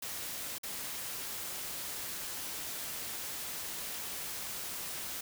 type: noise with dropouts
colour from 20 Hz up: white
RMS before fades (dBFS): -40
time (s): 0.02-5.21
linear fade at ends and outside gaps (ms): 5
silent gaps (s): 0.584-0.632
effects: none